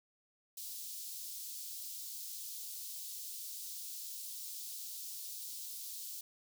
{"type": "high-pass noise", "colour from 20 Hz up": "white", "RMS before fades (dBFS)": -45, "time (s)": [0.57, 6.21], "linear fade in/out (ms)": 5, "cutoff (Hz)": 3900, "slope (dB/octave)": 24, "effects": []}